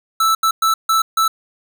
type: tone bursts at uneven times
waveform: square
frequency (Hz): 1318.5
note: E6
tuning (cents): 0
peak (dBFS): -13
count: 5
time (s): 0.2-0.35 / 0.43-0.51 / 0.62-0.74 / 0.89-1.02 / 1.17-1.28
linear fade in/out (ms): 5
effects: none